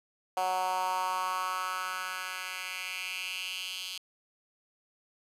10% pulse tone with high-pass filter sweep, 185 Hz, F#3, in tune, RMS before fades -34 dBFS, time 0.37-3.98 s, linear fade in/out 2 ms, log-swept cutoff 720 to 3500 Hz, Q 3.4, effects resampled to 32000 Hz + 9-bit

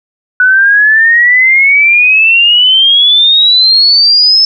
sine exponential sweep, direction up, 1480 to 5274 Hz, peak -3 dBFS, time 0.4-4.45 s, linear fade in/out 2 ms, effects none

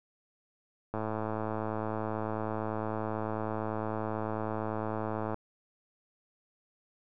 click train, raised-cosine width 1 ms, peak -20 dBFS, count 481, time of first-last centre 0.94-5.344 s, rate 109 Hz, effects none

